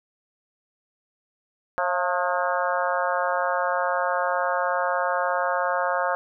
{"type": "harmonic tone with a mistuned harmonic", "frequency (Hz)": 179.8, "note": "F#3", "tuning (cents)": -49, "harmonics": [3, 4, 5, 6, 7, 8, 9], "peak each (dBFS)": [-27, -28, -29, -30, -30, -31, -32], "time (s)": [1.78, 6.15], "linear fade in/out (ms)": 0, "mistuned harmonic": 4, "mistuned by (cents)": -57, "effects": []}